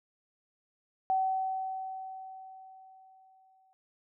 sine tone with exponential decay, 760 Hz, F#5, 46 cents sharp, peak -24 dBFS, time 1.1-3.73 s, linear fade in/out 0 ms, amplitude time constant 570 ms, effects none

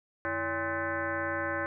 sine tone with frequency modulation, 1046.5 Hz, C6, in tune, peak -29 dBFS, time 0.25-1.66 s, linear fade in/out 0 ms, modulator 239 Hz, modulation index 3.3, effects none

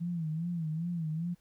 sine tone with vibrato, 164.81 Hz, E3, in tune, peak -31 dBFS, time 0-1.35 s, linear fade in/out 20 ms, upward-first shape sine, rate 2.5 Hz, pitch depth 110 cents each way, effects pink hiss -71 dBFS RMS until 1.4 s

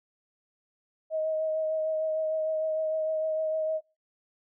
sine tone with vibrato, 630 Hz, D#5, 21 cents sharp, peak -26 dBFS, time 1.1-3.81 s, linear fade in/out 50 ms, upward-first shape triangle, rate 6.6 Hz, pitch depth 20 cents each way, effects noise-tail reverb RT60 0.3 s tail -24 dB re dry

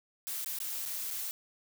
blue noise with dropouts, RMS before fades -37 dBFS, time 0.27-1.31 s, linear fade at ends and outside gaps 0 ms, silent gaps 0.446-0.46 / 0.587-0.602 / 0.853-0.859 / 1.105-1.11 s, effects none

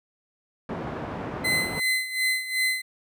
pink band-pass noise, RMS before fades -33 dBFS, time 0.69-1.8 s, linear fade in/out 2 ms, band 110 to 1200 Hz, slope 12 dB/octave
35% pulse tone with tremolo, 2040 Hz, C7, 44 cents flat, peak -19 dBFS, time 1.44-2.82 s, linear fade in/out 10 ms, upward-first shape sine, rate 2.7 Hz, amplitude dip 75%
effects none

